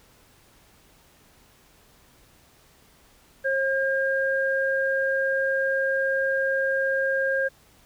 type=tone pair together; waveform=sine; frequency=538 / 1610.3 Hz; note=C5 / G6; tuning=+48 / +46 cents; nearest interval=octave + perfect fifth; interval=1898 cents; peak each=-24 dBFS; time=3.44-7.49 s; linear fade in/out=20 ms; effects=pink hiss -57 dBFS RMS until 7.85 s